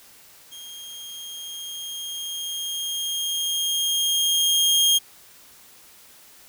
sawtooth tone with level ramp, 3233 Hz, G#7, 47 cents flat, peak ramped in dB -35 to -12 dBFS, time 0.51-4.99 s, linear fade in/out 20 ms, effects white hiss -50 dBFS RMS until 6.48 s

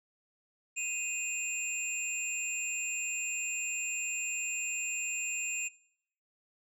sine tone cluster, 2517 / 2740 / 7320 Hz, D#7 / F7 / A#8, +19 / -34 / -32 cents, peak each -35 / -40 / -34 dBFS, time 0.76-5.69 s, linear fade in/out 20 ms, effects noise-tail reverb RT60 0.7 s tail -23 dB re dry + tanh soft clip ceiling -27 dBFS

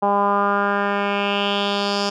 10% pulse tone with low-pass filter sweep, 201.6 Hz, G3, 49 cents sharp, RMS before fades -20 dBFS, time 0.02-2.1 s, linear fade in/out 10 ms, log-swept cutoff 870 to 5400 Hz, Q 3.5, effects none

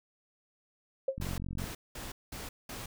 sine tone with exponential decay, 535 Hz, C5, 38 cents sharp, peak -23 dBFS, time 1.08-1.18 s, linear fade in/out 5 ms, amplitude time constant 21 ms
click train, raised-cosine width 5 ms, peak -26 dBFS, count 22, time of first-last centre 1.18-1.641 s, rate 45.6 Hz
pink noise bursts, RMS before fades -42 dBFS, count 5, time 1.21-2.86 s, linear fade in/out 5 ms, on 170 ms, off 200 ms
effects none

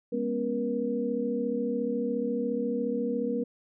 sine tone cluster, 204.7 / 241.8 / 276 / 476.9 Hz, G#3 / B3 / C#4 / A#4, -25 / -36 / -7 / +39 cents, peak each -35 / -31 / -35 / -30 dBFS, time 0.12-3.44 s, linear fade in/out 10 ms, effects none

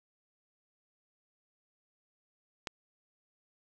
click, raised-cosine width 0.2 ms, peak -18 dBFS, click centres 2.672 s, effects none

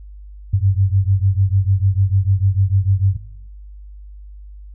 sine beating tone pair, 94.4 / 101.1 Hz, F#2 / G#2, +35 / -46 cents, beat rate 6.7 Hz, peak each -15 / -16 dBFS, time 0.53-3.17 s, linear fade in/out 10 ms, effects noise-tail reverb RT60 0.8 s tail -19 dB re dry + added 50 Hz sine -34 dBFS peak until 4.74 s

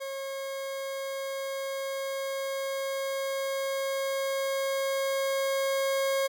40% pulse tone with level ramp, 543 Hz, C#5, 36 cents flat, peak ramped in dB -33 to -24 dBFS, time 0-6.28 s, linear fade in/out 20 ms, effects none

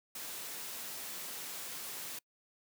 white noise, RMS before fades -43 dBFS, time 0.15-2.19 s, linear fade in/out 5 ms, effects noise-tail reverb RT60 0.1 s tail -26 dB re dry + high-pass 150 Hz 12 dB/octave

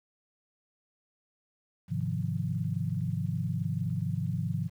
sine chord, F minor seventh, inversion first, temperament equal, 103.83 / 130.81 / 155.56 / 174.61 Hz, Ab2 / C3 / Eb3 / F3, 0 / 0 / 0 / 0 cents, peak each -34 dBFS, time 1.88-4.7 s, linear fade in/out 50 ms, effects 10-bit

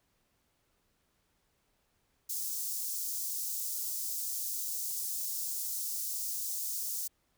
white high-pass noise, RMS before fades -36 dBFS, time 2.29-7.08 s, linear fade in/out 10 ms, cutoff 5400 Hz, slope 24 dB/octave, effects pink hiss -75 dBFS RMS until 7.37 s

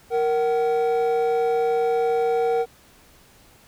triangle tone pair together, 466.2 / 756.1 Hz, A#4 / F#5, 0 / +37 cents, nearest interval minor sixth, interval 837 cents, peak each -17 / -22 dBFS, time 0.1-2.66 s, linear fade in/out 50 ms, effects tanh soft clip ceiling -11 dBFS + pink hiss -53 dBFS RMS until 3.67 s

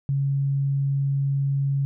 sine tone, 138.6 Hz, C#3, in tune, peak -20 dBFS, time 0.09-1.85 s, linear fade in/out 0 ms, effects none

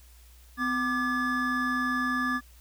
triangle tone cluster, 252.8 / 1185 / 1706 Hz, B3 / D6 / G#6, +41 / +15 / +46 cents, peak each -28 dBFS, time 0.57-2.41 s, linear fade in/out 50 ms, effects added 60 Hz sine -51 dBFS peak until 2.6 s + white hiss -59 dBFS RMS until 2.6 s

